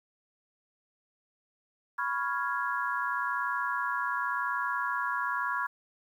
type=chord; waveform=sine; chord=C# dominant seventh; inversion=third; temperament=equal; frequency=987.8 / 1108.7 / 1396.9 / 1661.2 Hz; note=B5 / C#6 / E#6 / G#6; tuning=0 / 0 / 0 / 0 cents; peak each=-34 dBFS; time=1.98-5.67 s; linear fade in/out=10 ms; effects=10-bit